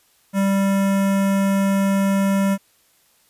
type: tone with notch filter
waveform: square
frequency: 196 Hz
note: G3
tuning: in tune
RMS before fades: -18 dBFS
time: 0.33-2.58 s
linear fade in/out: 50 ms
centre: 4200 Hz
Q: 0.95
effects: white hiss -59 dBFS RMS until 3.29 s + resampled to 32000 Hz